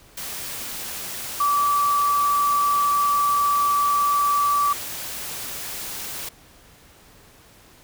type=tone in noise; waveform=sine; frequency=1156 Hz; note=D6; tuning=28 cents flat; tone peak=-17 dBFS; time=1.4-4.73 s; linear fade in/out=5 ms; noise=white; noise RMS=-32 dBFS; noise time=0.17-6.29 s; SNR=+12 dB; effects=pink hiss -51 dBFS RMS until 7.83 s